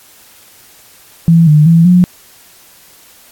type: tone with pitch steps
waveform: sine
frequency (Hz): 166.4 / 150.9 / 166.3 / 179.1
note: E3 / D3 / E3 / F3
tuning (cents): +17 / +47 / +16 / +44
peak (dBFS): -3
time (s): 1.28-2.04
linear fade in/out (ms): 0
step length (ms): 190
effects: white hiss -42 dBFS RMS until 3.31 s + AAC 64 kbps